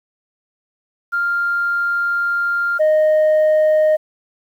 sine tone pair in turn, 1396.9 / 618.7 Hz, F6 / D#5, 0 / -10 cents, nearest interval octave + major second, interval 1410 cents, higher first, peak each -15 / -8 dBFS, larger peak second, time 1.12-2.79 / 2.79-3.97 s, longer first, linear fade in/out 20 ms, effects tanh soft clip ceiling -10 dBFS + 8-bit

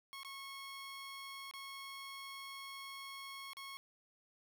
15% pulse tone with dropouts, 1094 Hz, C#6, 23 cents flat, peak -40 dBFS, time 0.13-3.77 s, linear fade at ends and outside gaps 0 ms, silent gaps 0.232-0.248 / 1.512-1.537 / 3.533-3.569 s, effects none

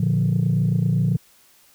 sine chord, Bb major, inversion none, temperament equal, 116.54 / 146.83 / 174.61 Hz, Bb2 / D3 / F3, 0 / 0 / 0 cents, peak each -20 dBFS, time 0-1.17 s, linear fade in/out 5 ms, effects tanh soft clip ceiling -12 dBFS + white hiss -55 dBFS RMS until 1.74 s

